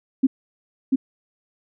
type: tone with echo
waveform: sine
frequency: 265.4 Hz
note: C4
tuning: 25 cents sharp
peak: -12 dBFS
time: 0.23-0.27 s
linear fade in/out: 10 ms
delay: 690 ms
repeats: 1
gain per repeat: -2 dB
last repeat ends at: 0.96 s
effects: none